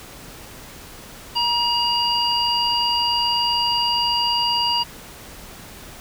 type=harmonic tone; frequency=951 Hz; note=A#5; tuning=34 cents sharp; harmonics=1 / 3 / 5; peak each=-22 / -22 / -22 dBFS; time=1.35-4.84 s; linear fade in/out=20 ms; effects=pink hiss -40 dBFS RMS until 6 s